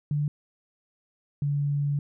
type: tone pair in turn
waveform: sine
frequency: 147 / 143.56 Hz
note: D3 / D3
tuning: +2 / -39 cents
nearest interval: unison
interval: 41 cents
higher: first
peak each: -23 dBFS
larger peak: neither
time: 0.11-0.28 / 1.42-1.99 s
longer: second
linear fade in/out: 2 ms
effects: none